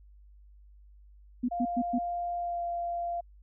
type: tone bursts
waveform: sine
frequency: 246.9 Hz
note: B3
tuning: in tune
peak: -25 dBFS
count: 4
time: 1.43-1.988 s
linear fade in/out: 10 ms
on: 57 ms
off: 110 ms
type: tone with pitch glide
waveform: sine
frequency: 698.5 to 691.3 Hz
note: F5 to F5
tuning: 0 to -18 cents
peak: -30 dBFS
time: 1.51-3.21 s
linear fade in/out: 10 ms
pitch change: -18 cents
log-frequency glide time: 2.39-2.63 s
effects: added 50 Hz sine -52 dBFS peak until 3.42 s